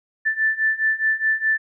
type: beating tone pair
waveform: sine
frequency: 1760 / 1764.8 Hz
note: A6 / A6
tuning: 0 / +5 cents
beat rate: 4.8 Hz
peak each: -22 / -20 dBFS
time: 0.25-1.58 s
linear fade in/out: 20 ms
effects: none